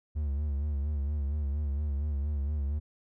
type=tone with vibrato; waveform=triangle; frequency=72.3 Hz; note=D2; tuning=27 cents flat; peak=-26 dBFS; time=0.15-2.8 s; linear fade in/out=20 ms; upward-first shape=sine; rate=4.3 Hz; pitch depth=80 cents each way; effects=none